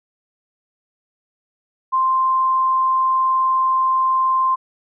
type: tone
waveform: sine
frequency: 1046.5 Hz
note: C6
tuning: in tune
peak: -14 dBFS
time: 1.92-4.56 s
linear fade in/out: 20 ms
effects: none